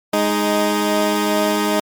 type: tone pair together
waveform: 15% pulse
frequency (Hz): 208.2 / 311.1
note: G#3 / D#4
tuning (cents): +5 / 0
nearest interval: perfect fifth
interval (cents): 695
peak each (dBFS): -12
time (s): 0.13-1.8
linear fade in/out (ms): 5
effects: MP3 96 kbps